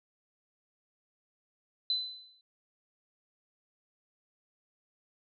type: tone with exponential decay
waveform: sine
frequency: 4022 Hz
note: B7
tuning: 31 cents sharp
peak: -25 dBFS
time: 1.9-2.41 s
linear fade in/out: 2 ms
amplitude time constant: 110 ms
effects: none

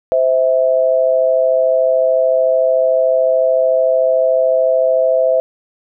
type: tone pair together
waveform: sine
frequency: 518 / 651.6 Hz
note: C5 / E5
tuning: -17 / -20 cents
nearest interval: major third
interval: 397 cents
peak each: -13 dBFS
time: 0.12-5.4 s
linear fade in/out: 0 ms
effects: none

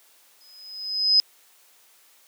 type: tone with exponential growth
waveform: sine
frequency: 5050 Hz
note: D#8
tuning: 25 cents sharp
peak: -12 dBFS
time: 0.41-1.2 s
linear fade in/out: 0 ms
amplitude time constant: 170 ms
effects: white hiss -57 dBFS RMS until 2.27 s + high-pass 400 Hz 12 dB/octave

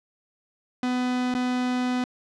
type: tone with dropouts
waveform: 45% pulse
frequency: 250 Hz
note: B3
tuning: 21 cents sharp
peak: -23 dBFS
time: 0.83-2.04 s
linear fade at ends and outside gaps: 2 ms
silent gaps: 1.341-1.349 s
effects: low-pass 5000 Hz 12 dB/octave

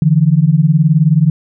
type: beating tone pair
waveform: sine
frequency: 146.83 / 165.83 Hz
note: D3 / E3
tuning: 0 / +11 cents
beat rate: 19 Hz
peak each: -10 dBFS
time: 0.02-1.3 s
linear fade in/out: 2 ms
effects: none

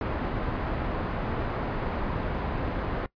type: low-pass noise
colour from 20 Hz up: pink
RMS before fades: -30 dBFS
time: 0.01-3.06 s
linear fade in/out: 2 ms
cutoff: 1400 Hz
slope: 12 dB/octave
effects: noise-tail reverb RT60 0.1 s tail -20 dB re dry + resampled to 11025 Hz

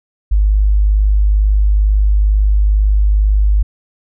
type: tone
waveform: sine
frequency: 51.1 Hz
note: G#1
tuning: 27 cents flat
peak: -8 dBFS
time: 0.31-3.63 s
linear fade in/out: 10 ms
effects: none

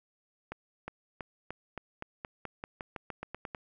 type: accelerating click train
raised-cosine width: 0.5 ms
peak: -23 dBFS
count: 16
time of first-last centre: 0.52-3.548 s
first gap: 360 ms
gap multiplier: 0.91
effects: none

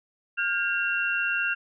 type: tone cluster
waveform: sine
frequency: 1417 / 1602 / 2740 Hz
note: F6 / G6 / F7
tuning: +25 / +37 / -34 cents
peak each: -28 dBFS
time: 0.37-1.55 s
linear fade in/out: 20 ms
effects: none

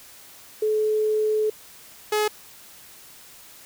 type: tone pair in turn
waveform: sine / sawtooth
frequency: 430 / 423.8 Hz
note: A4 / G#4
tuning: -40 / +35 cents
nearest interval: unison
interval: 25 cents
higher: first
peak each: -19 / -16 dBFS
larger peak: second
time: 0.62-1.5 / 2.12-2.28 s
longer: first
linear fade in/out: 5 ms
effects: white hiss -47 dBFS RMS until 3.65 s

